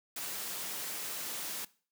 white noise, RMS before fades -39 dBFS, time 0.16-1.65 s, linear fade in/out 5 ms, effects noise-tail reverb RT60 0.4 s tail -20 dB re dry + high-pass 150 Hz 12 dB/octave

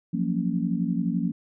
sine chord, Gb major seventh, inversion third, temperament just, 173.43 / 185 / 231.2 / 277.5 Hz, F3 / Gb3 / Bb3 / Db4, -12 / 0 / -14 / +2 cents, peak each -27 / -29 / -28 / -31 dBFS, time 0.13-1.32 s, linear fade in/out 10 ms, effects none

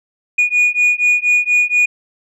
sine beating tone pair, 2452 / 2456.2 Hz, D#7 / D#7, -26 / -23 cents, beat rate 4.2 Hz, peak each -12 dBFS, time 0.38-1.86 s, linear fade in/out 10 ms, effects tanh soft clip ceiling -8 dBFS

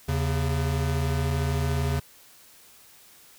square tone pair together, 79.51 / 137 Hz, D#2 / C#3, +38 / -20 cents, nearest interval major sixth, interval 942 cents, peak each -27 / -27 dBFS, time 0.08-2 s, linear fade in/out 10 ms, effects white hiss -53 dBFS RMS until 3.38 s

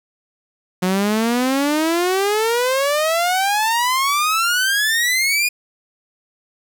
sawtooth exponential sweep, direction up, 180 to 2468 Hz, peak -12 dBFS, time 0.82-5.49 s, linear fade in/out 10 ms, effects 8-bit

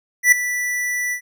square tone with ADSR envelope, 1970 Hz, B6, 5 cents flat, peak -7 dBFS, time 0.23-1.21 s, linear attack 91 ms, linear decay 5 ms, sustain -14 dB, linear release 86 ms, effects none

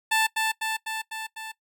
15% pulse tone with echo, 882 Hz, A5, 4 cents sharp, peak -14 dBFS, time 0.11-0.27 s, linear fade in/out 10 ms, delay 250 ms, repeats 5, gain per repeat -3 dB, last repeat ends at 1.52 s, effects noise-tail reverb RT60 0.1 s tail -17 dB re dry

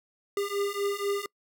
square beating tone pair, 400.3 / 404.4 Hz, G4 / G#4, +36 / -46 cents, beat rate 4.1 Hz, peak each -32 / -31 dBFS, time 0.37-1.26 s, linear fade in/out 2 ms, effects noise-tail reverb RT60 0.1 s tail -25 dB re dry

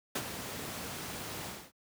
pink noise with ADSR envelope, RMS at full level -32 dBFS, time 0.15-1.72 s, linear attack 7 ms, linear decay 60 ms, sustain -8 dB, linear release 270 ms, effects high-pass 100 Hz 12 dB/octave

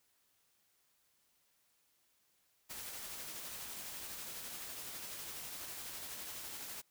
white noise with tremolo, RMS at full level -45 dBFS, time 2.69-6.82 s, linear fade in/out 20 ms, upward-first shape sine, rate 12 Hz, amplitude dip 25%, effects white hiss -75 dBFS RMS until 6.9 s

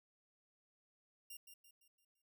5% pulse tone with echo, 2794 Hz, F7, in tune, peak -40 dBFS, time 1.3-1.37 s, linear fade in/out 5 ms, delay 170 ms, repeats 5, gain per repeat -7 dB, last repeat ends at 2.22 s, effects none

